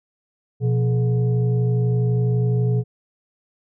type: tone with frequency modulation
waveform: sine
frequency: 123.47 Hz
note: B2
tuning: in tune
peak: -16 dBFS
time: 0.6-2.84 s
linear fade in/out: 50 ms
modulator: 299 Hz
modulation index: 0.58
effects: none